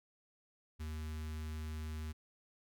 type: tone with notch filter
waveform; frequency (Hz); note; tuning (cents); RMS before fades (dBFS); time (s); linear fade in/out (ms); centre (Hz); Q
square; 77.7; D#2; -2; -42; 0.79-2.13; 20; 600; 0.78
effects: none